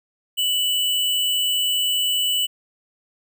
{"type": "tone with sample-and-hold", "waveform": "sine", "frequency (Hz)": 2970, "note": "F#7", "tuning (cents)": 6, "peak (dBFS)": -18, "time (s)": [0.37, 2.47], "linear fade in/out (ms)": 20, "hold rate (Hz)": 11025, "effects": []}